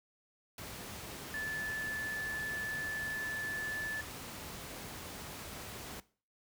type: tone in noise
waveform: sine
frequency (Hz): 1742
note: A6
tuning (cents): -18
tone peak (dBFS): -36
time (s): 1.34-4.01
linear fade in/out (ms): 2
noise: pink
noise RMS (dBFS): -45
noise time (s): 0.58-6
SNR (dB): +6
effects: noise-tail reverb RT60 0.4 s tail -19 dB re dry + high-pass 60 Hz 12 dB/octave